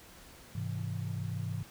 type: chord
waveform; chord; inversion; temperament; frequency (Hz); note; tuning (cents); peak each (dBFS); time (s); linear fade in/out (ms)
sine; Ab augmented; none; equal; 103.83 / 130.81 / 164.81; Ab2 / C3 / E3; 0 / 0 / 0; -36 / -39 / -39; 0.55-1.63; 5
effects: pink hiss -54 dBFS RMS until 1.7 s